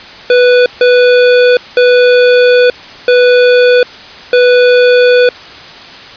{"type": "tone bursts at uneven times", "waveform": "square", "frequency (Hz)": 493.9, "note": "B4", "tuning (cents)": 0, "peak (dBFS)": -4, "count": 5, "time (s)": [[0.3, 0.66], [0.81, 1.57], [1.77, 2.7], [3.08, 3.83], [4.33, 5.29]], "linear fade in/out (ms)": 2, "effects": ["white hiss -30 dBFS RMS until 6.16 s", "resampled to 11025 Hz"]}